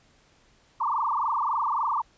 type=tone with frequency modulation; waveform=sine; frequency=1046.5 Hz; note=C6; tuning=in tune; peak=-23 dBFS; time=0.8-2.02 s; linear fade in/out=10 ms; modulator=23.6 Hz; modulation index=6.5; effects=pink hiss -61 dBFS RMS until 2.17 s + resampled to 16000 Hz